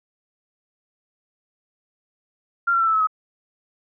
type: tone with pitch steps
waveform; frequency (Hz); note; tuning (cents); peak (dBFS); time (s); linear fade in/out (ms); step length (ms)
sine; 1387 / 1363.2 / 1339.8 / 1316.7 / 1294.1 / 1271.9; F6 / F6 / E6 / E6 / E6 / D#6; -12 / -42 / +28 / -2 / -32 / +38; -16; 2.67-3.072; 10; 67
effects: none